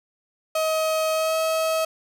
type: tone with pitch glide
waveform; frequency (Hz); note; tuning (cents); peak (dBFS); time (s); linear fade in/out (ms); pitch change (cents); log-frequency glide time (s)
35% pulse; 633 to 641.5; D#5 to E5; +30 to -47; -19; 0.55-1.85; 5; +23; 1.12-1.37
effects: none